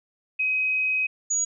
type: tone pair in turn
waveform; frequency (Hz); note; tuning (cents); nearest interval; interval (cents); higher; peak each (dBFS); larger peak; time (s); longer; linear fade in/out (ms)
sine; 2528 / 6749; D#7 / G#8; +27 / +27; octave + perfect fourth; 1700; second; -21; neither; 0.39-1.07 / 1.3-1.45; first; 10
effects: none